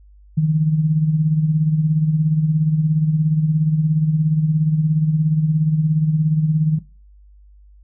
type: tone with tremolo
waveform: sine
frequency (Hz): 155.56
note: D#3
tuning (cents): 0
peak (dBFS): -11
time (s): 0.37-6.79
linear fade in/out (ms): 10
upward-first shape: sine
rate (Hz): 17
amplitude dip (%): 55
effects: noise-tail reverb RT60 0.3 s tail -17 dB re dry + added 50 Hz sine -44 dBFS peak until 7.83 s